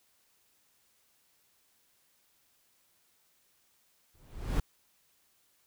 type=noise with exponential growth; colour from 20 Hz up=brown; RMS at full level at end=-25 dBFS; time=4.14-4.6 s; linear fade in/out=5 ms; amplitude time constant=100 ms; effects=white hiss -70 dBFS RMS until 5.66 s